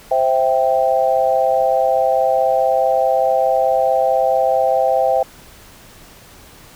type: chord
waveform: sine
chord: C major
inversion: none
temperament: equal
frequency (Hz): 523.3 / 659.3 / 784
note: C5 / E5 / G5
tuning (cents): 0 / 0 / 0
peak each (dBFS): -17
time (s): 0.11-5.23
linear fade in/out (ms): 5
effects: pink hiss -43 dBFS RMS until 6.75 s